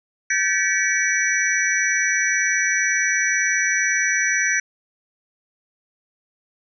sine tone cluster, 1553 / 1731 / 1928 / 2274 / 5890 Hz, G6 / A6 / B6 / C#7 / F#8, -17 / -29 / -42 / +44 / -9 cents, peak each -24 dBFS, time 0.3-4.6 s, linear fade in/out 5 ms, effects none

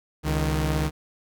sawtooth tone pair together, 68.5 / 154.89 Hz, C#2 / D#3, -20 / -8 cents, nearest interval octave + major second, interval 1412 cents, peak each -21 dBFS, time 0.23-0.91 s, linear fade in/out 50 ms, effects none

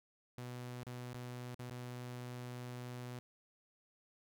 sawtooth tone with dropouts, 123.47 Hz, B2, in tune, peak -40 dBFS, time 0.38-3.19 s, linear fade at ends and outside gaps 0 ms, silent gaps 0.833-0.867 / 1.132-1.145 / 1.546-1.593 / 1.697-1.709 s, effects none

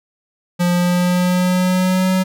square tone with pitch glide, 176.2 to 186.57 Hz, F3 to F#3, +16 to +15 cents, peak -14 dBFS, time 0.59-2.24 s, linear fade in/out 20 ms, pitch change +99 cents, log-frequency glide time 0.73-2.12 s, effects none

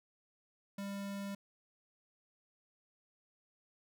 square tone, 199 Hz, G3, 26 cents sharp, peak -40 dBFS, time 0.78-1.35 s, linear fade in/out 5 ms, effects none

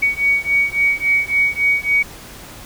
sine beating tone pair, 2248 / 2251.6 Hz, C#7 / C#7, +24 / +26 cents, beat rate 3.6 Hz, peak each -17 dBFS, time 0.02-2.03 s, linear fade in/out 10 ms, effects pink hiss -37 dBFS RMS until 2.65 s

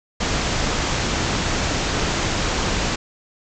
pink low-pass noise, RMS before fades -22 dBFS, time 0.2-2.96 s, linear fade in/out 10 ms, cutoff 7500 Hz, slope 96 dB/octave, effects none

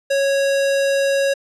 square tone, 552 Hz, C#5, 7 cents flat, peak -16 dBFS, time 0.1-1.34 s, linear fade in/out 10 ms, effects low-pass 9000 Hz 12 dB/octave

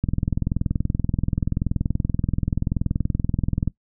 click train, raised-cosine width 5 ms, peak -9 dBFS, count 77, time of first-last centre 0.04-3.676 s, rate 20.9 Hz, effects noise-tail reverb RT60 0.1 s tail -20 dB re dry

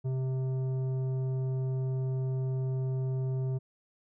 sine tone with tanh clipping, 130.81 Hz, C3, in tune, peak -30 dBFS, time 0.04-3.59 s, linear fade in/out 20 ms, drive 10 dB, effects none

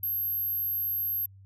sine tone, 12544 Hz, G9, in tune, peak -27 dBFS, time 0.03-1.26 s, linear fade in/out 5 ms, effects added 97 Hz sine -49 dBFS peak until 1.45 s

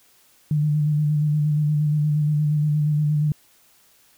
sine tone with vibrato, 150 Hz, D3, 37 cents sharp, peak -17 dBFS, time 0.51-3.32 s, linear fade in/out 2 ms, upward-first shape square, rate 8.5 Hz, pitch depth 23 cents each way, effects white hiss -57 dBFS RMS until 4.17 s

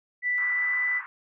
sine tone with pitch glide, 1975.5 to 1988.1 Hz, B6 to B6, 0 to +11 cents, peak -23 dBFS, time 0.22-1.02 s, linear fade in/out 50 ms, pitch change +11 cents, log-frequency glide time 0.44-0.73 s
white band-pass noise, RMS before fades -41 dBFS, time 0.38-1.06 s, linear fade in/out 0 ms, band 1000 to 1900 Hz, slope 48 dB/octave
effects none

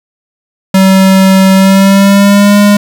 square tone with pitch glide, 191 to 204.7 Hz, G3 to G#3, -45 to -25 cents, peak -3 dBFS, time 0.74-2.77 s, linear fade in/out 5 ms, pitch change +120 cents, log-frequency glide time 1.54-2.58 s, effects 7-bit

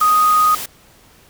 sine tone in noise, 1244.5 Hz, D#6, in tune, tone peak -10 dBFS, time 0.01-0.55 s, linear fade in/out 5 ms, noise white, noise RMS -27 dBFS, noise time 0-0.66 s, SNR +14 dB, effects pink hiss -49 dBFS RMS until 1.29 s

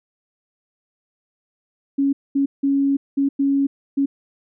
sine tone bursts at uneven times, 277.2 Hz, C#4, in tune, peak -15 dBFS, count 6, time 1.98-2.13 / 2.35-2.46 / 2.63-2.97 / 3.17-3.29 / 3.39-3.67 / 3.97-4.06 s, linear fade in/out 10 ms, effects none

